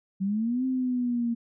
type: linear two-way sweep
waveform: sine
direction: up then down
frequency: 187.3 to 261.6 to 231.9 Hz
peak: -24 dBFS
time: 0.2-1.35 s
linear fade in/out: 20 ms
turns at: 0.65 s
effects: none